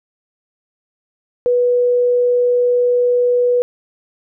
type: tone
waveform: sine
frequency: 489.7 Hz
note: B4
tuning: 15 cents flat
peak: -11 dBFS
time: 1.46-3.62 s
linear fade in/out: 0 ms
effects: none